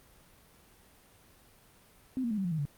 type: tone with pitch steps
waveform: sine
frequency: 259 / 234.8 / 212.8 / 192.91 / 174.87 / 158.51 / 143.69 Hz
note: C4 / A#3 / G#3 / G3 / F3 / D#3 / D3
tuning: -17 / +13 / +42 / -27 / +3 / +32 / -37 cents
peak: -29 dBFS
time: 2.17-2.653 s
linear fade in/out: 0 ms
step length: 69 ms
effects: pink hiss -60 dBFS RMS until 2.77 s + Opus 32 kbps